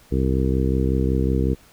harmonic tone, 65.41 Hz, C2, in tune, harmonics 1 / 2 / 3 / 4 / 5 / 6 / 7, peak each -21 / -24 / -26 / -27 / -28 / -29 / -29 dBFS, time 0.11-1.55 s, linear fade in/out 20 ms, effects pink hiss -52 dBFS RMS until 1.72 s

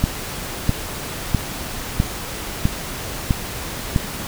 click train, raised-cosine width 5 ms, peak -3 dBFS, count 7, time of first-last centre 0.04-3.962 s, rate 1.53 Hz, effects pink hiss -29 dBFS RMS until 4.27 s

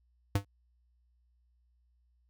square tone with exponential decay, 99.8 Hz, G2, 32 cents sharp, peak -22 dBFS, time 0.35-0.45 s, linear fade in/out 5 ms, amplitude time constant 21 ms, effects added 60 Hz sine -67 dBFS peak until 2.29 s

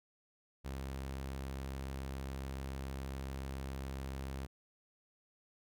sawtooth tone, 67.1 Hz, C2, 44 cents sharp, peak -36 dBFS, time 0.64-4.47 s, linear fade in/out 20 ms, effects none

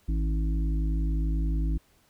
harmonic tone with a mistuned harmonic, 53.6 Hz, A1, 45 cents flat, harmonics 1 / 3 / 5 / 6, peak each -24 / -34 / -38 / -40 dBFS, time 0.08-1.78 s, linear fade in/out 10 ms, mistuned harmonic 5, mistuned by +15 cents, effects pink hiss -64 dBFS RMS until 2.09 s

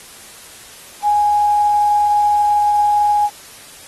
sine tone with quantisation, 830.6 Hz, G#5, in tune, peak -11 dBFS, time 1.02-3.3 s, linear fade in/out 50 ms, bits 6, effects white hiss -39 dBFS RMS until 3.87 s + AAC 32 kbps

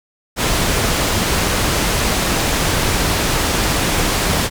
pink low-pass noise, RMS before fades -17 dBFS, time 0.36-4.5 s, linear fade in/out 50 ms, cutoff 11000 Hz, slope 12 dB/octave, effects none

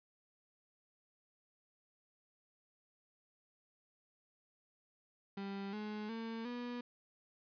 35% pulse tone with pitch steps, 197.4 / 211.6 / 226.8 / 243 Hz, G3 / G#3 / A#3 / B3, +12 / +33 / -47 / -28 cents, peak -39 dBFS, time 5.37-6.81 s, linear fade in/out 5 ms, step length 360 ms, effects resampled to 11025 Hz + 13-bit

